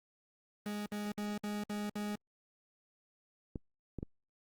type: tone bursts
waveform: 40% pulse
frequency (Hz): 207.7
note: G#3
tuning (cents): 0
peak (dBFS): -35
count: 6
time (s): 0.66-2.155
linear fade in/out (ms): 2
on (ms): 200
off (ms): 59
type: clicks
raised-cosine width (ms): 3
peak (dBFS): -26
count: 3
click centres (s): 3.558 / 3.987 / 4.029
effects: Opus 24 kbps